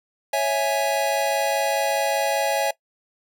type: chord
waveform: square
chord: C# minor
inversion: none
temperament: equal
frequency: 554.4 / 659.3 / 830.6 Hz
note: C#5 / E5 / G#5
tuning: 0 / 0 / 0 cents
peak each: -25 dBFS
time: 0.33-2.71 s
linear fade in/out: 5 ms
effects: noise-tail reverb RT60 0.1 s tail -20 dB re dry